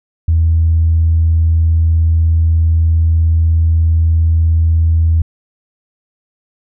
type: tone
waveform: sine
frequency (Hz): 81.6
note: E2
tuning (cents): -17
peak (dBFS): -7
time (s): 0.28-5.22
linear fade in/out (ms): 5
effects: tanh soft clip ceiling -3 dBFS